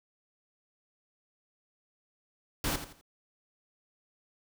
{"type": "noise with echo", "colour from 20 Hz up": "pink", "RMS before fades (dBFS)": -31, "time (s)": [2.64, 2.76], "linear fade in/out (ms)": 2, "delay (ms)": 84, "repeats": 3, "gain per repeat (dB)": -10, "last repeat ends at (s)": 3.012, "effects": []}